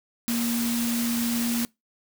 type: tone in noise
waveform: sine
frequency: 235.2 Hz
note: A#3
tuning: 16 cents sharp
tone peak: -24 dBFS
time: 0.28-1.65 s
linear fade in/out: 0 ms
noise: white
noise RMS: -31 dBFS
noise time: 0.28-1.65 s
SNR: +4 dB
effects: noise-tail reverb RT60 0.2 s tail -24 dB re dry